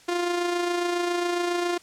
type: tone with amplitude modulation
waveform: sawtooth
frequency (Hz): 350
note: F4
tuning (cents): +4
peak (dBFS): -18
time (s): 0.08-1.78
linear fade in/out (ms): 10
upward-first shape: sine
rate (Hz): 27.3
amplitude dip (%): 40
effects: white hiss -53 dBFS RMS until 1.82 s + low-pass 8000 Hz 12 dB/octave